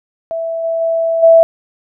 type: tone with level steps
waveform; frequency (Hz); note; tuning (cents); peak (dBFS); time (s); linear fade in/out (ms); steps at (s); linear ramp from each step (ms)
sine; 659.3; E5; 0; -17 / -14 / -12 / -3; 0.31-1.43; 0; 0.63 / 0.8 / 1.22; 20
effects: none